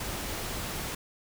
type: noise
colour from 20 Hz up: pink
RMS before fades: -35 dBFS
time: 0-0.95 s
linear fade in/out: 5 ms
effects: none

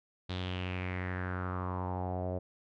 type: tone with low-pass filter sweep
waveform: sawtooth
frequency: 91.4 Hz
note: F#2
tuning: 21 cents flat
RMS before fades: -36 dBFS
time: 0.29-2.39 s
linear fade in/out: 10 ms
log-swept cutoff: 3800 to 580 Hz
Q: 4.6
effects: none

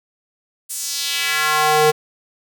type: tone with high-pass filter sweep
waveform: square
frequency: 153.3 Hz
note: D#3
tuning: 25 cents flat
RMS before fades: -18 dBFS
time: 0.69-1.92 s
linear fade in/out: 20 ms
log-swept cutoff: 9300 to 420 Hz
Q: 1.7
effects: none

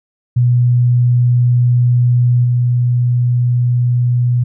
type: tone with level steps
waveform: sine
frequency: 122.4 Hz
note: B2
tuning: 15 cents flat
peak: -8 / -10 dBFS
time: 0.36-4.44 s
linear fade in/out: 10 ms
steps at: 2.44 s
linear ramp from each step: 10 ms
effects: none

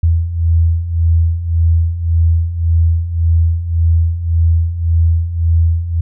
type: beating tone pair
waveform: sine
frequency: 81.7 / 83.5 Hz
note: E2 / E2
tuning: -15 / +23 cents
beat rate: 1.8 Hz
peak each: -16 / -11 dBFS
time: 0.03-6.01 s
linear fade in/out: 5 ms
effects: none

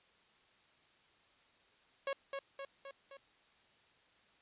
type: tone with echo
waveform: sawtooth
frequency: 550 Hz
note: C#5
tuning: 14 cents flat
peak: -31 dBFS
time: 2.07-2.13 s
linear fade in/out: 2 ms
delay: 260 ms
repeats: 4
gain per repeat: -4 dB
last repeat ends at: 3.17 s
effects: white hiss -68 dBFS RMS until 4.41 s + resampled to 8000 Hz

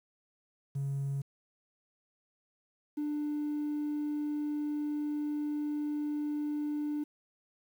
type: tone pair in turn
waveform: triangle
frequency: 138.59 / 296.7 Hz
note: C#3 / D4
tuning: 0 / +18 cents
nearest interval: octave + minor second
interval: 1318 cents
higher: second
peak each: -28 dBFS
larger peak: neither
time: 0.75-1.22 / 2.97-7.04 s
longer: second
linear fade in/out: 10 ms
effects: tanh soft clip ceiling -27 dBFS + 10-bit

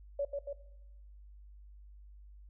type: tone with echo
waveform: sine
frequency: 566 Hz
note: C#5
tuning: 36 cents sharp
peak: -30 dBFS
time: 0.19-0.25 s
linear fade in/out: 5 ms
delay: 140 ms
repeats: 2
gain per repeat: -3 dB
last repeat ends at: 0.53 s
effects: noise-tail reverb RT60 0.9 s tail -17 dB re dry + added 50 Hz sine -51 dBFS peak until 2.49 s

